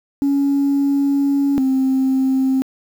sine tone pair in turn, 279.9 / 264.2 Hz, C#4 / C4, +17 / +17 cents, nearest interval minor second, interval 100 cents, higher first, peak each -12 dBFS, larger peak neither, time 0.22-1.58 / 1.58-2.62 s, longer first, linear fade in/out 0 ms, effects tanh soft clip ceiling -11 dBFS + 7-bit

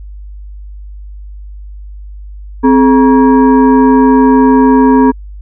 sine tone with frequency modulation, 261.6 Hz, C4, in tune, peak -3 dBFS, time 2.63-5.12 s, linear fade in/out 20 ms, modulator 690 Hz, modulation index 0.82, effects added 50 Hz sine -25 dBFS peak until 5.41 s

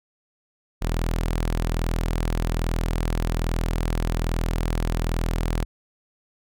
sawtooth tone, 41.21 Hz, E1, in tune, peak -18 dBFS, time 0.81-5.65 s, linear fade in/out 20 ms, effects none

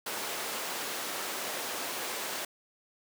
pink high-pass noise, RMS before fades -36 dBFS, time 0.06-2.45 s, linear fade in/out 5 ms, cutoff 430 Hz, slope 12 dB/octave, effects none

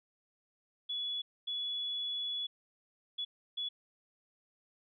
sine tone bursts at uneven times, 3404 Hz, G#7, 42 cents sharp, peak -34 dBFS, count 4, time 0.89-1.22 / 1.47-2.47 / 3.18-3.25 / 3.57-3.69 s, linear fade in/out 10 ms, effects none

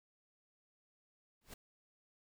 pink noise with exponential growth, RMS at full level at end -45 dBFS, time 1.41-1.54 s, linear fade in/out 5 ms, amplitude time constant 28 ms, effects none

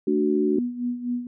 sine chord, D major, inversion second, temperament equal with one note detuned, 220 / 293.7 / 371.5 Hz, A3 / D4 / F#4, 0 / 0 / +7 cents, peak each -25 / -23 / -22 dBFS, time 0.07-0.59 s, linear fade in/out 5 ms
sine tone with tremolo, 244 Hz, B3, 21 cents flat, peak -22 dBFS, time 0.56-1.27 s, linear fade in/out 2 ms, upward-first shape sine, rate 4 Hz, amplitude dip 70%
effects none

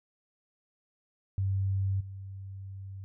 sine tone with level steps, 96.9 Hz, G2, 20 cents flat, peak -26 / -39 dBFS, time 1.38-3.04 s, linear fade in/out 0 ms, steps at 2 s, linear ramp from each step 10 ms, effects none

